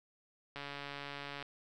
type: click train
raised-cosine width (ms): 0.3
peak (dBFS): -27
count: 124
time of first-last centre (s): 0.56-1.426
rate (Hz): 142
effects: none